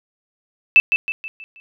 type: tone with echo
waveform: sine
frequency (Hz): 2637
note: E7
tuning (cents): 0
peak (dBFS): -6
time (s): 0.76-0.8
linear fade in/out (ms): 0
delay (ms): 160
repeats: 5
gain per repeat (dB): -7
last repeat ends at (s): 1.6
effects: none